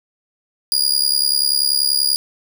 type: tone with amplitude modulation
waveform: sawtooth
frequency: 4860 Hz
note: D#8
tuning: 42 cents flat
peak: -8 dBFS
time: 0.72-2.16 s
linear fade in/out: 0 ms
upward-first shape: sine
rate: 70.3 Hz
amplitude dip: 85%
effects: none